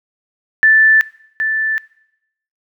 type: tone with echo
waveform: sine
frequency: 1760 Hz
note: A6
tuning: in tune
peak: -6 dBFS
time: 0.63-1.01 s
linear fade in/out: 0 ms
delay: 770 ms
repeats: 1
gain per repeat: -8 dB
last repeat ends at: 1.78 s
effects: noise-tail reverb RT60 0.8 s tail -21 dB re dry